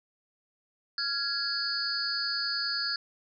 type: tone cluster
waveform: sine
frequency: 1389 / 1666 / 4445 / 4925 Hz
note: F6 / G#6 / C#8 / D#8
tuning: -10 / +5 / +4 / -19 cents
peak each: -37 / -36 / -31 / -34 dBFS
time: 0.98-2.96 s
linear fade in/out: 2 ms
effects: none